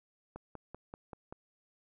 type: click train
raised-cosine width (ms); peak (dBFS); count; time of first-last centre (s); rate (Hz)
1; -30; 6; 0.36-1.325; 5.18
effects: none